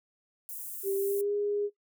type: high-pass noise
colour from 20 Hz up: white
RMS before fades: -40 dBFS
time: 0.49-1.21 s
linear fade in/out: 0 ms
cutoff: 9100 Hz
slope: 24 dB/octave
type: tone with pitch glide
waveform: sine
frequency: 392 to 410.8 Hz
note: G4 to G#4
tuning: 0 to -19 cents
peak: -27 dBFS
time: 0.83-1.7 s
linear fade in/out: 50 ms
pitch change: +81 cents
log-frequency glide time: 0.94-1.34 s
effects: noise-tail reverb RT60 0.1 s tail -18 dB re dry